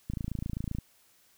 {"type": "click train", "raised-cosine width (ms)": 5, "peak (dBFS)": -21, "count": 20, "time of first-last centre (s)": [0.1, 0.786], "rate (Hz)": 27.7, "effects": ["white hiss -64 dBFS RMS until 1.37 s"]}